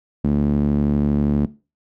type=tone with band-pass filter; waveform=sawtooth; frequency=72.5 Hz; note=D2; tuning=22 cents flat; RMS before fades=-18 dBFS; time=0.24-1.46 s; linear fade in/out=5 ms; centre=220 Hz; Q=2.4; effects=noise-tail reverb RT60 0.3 s tail -18 dB re dry